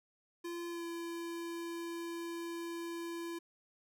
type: tone with pitch glide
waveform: square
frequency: 343.2 to 338.1 Hz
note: F4 to E4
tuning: -30 to +44 cents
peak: -40 dBFS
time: 0.44-3.39 s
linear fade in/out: 10 ms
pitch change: -26 cents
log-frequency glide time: 0.69-0.84 s
effects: none